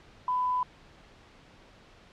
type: tone with quantisation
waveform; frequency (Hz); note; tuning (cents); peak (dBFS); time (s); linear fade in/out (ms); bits
sine; 1000; B5; +21; -25; 0.28-0.63; 2; 9
effects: pink hiss -55 dBFS RMS until 2.12 s + low-pass 4000 Hz 12 dB/octave